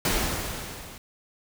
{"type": "noise with level ramp", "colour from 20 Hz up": "pink", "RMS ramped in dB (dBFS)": [-23, -44], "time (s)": [0.05, 0.98], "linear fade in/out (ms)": 2, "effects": []}